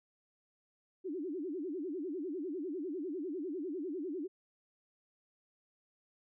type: tone with vibrato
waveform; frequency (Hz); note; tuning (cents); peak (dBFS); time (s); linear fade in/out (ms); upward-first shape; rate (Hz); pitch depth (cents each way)
sine; 329.6; E4; 0; -36; 1.04-4.28; 20; sine; 10; 280
effects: none